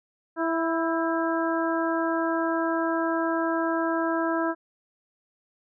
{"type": "harmonic tone with a mistuned harmonic", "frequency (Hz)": 329.6, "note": "E4", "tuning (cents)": 0, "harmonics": [1, 2, 3, 4, 5], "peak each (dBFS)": [-26, -29, -31, -32, -33], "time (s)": [0.36, 4.55], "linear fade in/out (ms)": 50, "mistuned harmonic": 5, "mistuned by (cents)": -39, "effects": []}